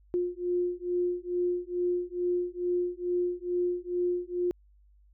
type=beating tone pair; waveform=sine; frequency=353.9 / 356.2 Hz; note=F4 / F4; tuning=+23 / +34 cents; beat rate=2.3 Hz; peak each=-30 / -30 dBFS; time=0.14-4.51 s; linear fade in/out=0 ms; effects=added 50 Hz sine -57 dBFS peak until 5.13 s